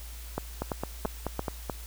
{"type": "two click trains", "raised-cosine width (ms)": 1, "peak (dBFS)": [-16, -15], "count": [6, 4], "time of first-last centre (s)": [[0.62, 1.698], [0.38, 1.394]], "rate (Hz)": [4.64, 2.96], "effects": ["added 57 Hz sine -40 dBFS peak until 1.86 s", "white hiss -48 dBFS RMS until 1.86 s"]}